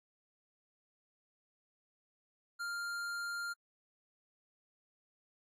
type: tone with tanh clipping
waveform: sine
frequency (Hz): 1398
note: F6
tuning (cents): +1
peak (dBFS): -39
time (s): 2.59-3.54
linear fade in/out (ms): 20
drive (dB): 16
effects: AAC 48 kbps